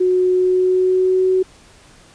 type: tone with pitch glide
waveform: sine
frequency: 366.4 to 373.5 Hz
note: F#4 to F#4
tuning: -17 to +16 cents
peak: -12 dBFS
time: 0-1.43 s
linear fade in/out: 10 ms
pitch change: +33 cents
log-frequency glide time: 0.33-1.27 s
effects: pink hiss -47 dBFS RMS until 2.14 s + resampled to 22050 Hz